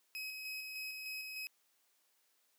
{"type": "tone with tremolo", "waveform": "30% pulse", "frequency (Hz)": 2545, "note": "D#7", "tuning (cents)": 39, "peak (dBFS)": -38, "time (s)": [0.15, 1.47], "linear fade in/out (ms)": 0, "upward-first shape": "square", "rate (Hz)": 3.3, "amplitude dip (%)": 30, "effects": ["white hiss -75 dBFS RMS until 2.58 s", "high-pass 300 Hz 12 dB/octave"]}